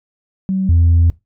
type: tone pair in turn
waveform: sine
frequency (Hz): 190 / 84.1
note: F#3 / E2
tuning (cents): +46 / +35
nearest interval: octave + major second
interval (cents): 1411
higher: first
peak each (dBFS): -14 / -6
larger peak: second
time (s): 0.49-0.69 / 0.69-1.1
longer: second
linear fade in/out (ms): 0
effects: noise-tail reverb RT60 0.2 s tail -21 dB re dry + tanh soft clip ceiling -6 dBFS